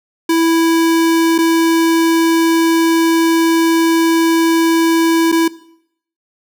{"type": "tone with dropouts", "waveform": "square", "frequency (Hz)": 329.6, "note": "E4", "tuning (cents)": 0, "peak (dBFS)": -11, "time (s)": [0.29, 5.48], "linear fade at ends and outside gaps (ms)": 5, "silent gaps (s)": [[1.381, 1.386], [5.318, 5.324]], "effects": ["noise-tail reverb RT60 0.7 s tail -19 dB re dry"]}